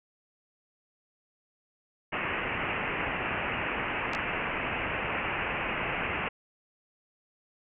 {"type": "low-pass noise", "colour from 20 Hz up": "white", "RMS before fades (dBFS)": -32, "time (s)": [2.12, 6.29], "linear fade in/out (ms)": 10, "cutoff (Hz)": 2800, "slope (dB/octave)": 96}
{"type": "clicks", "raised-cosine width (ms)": 0.2, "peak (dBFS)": -19, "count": 2, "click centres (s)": [4.134, 4.15]}
{"effects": []}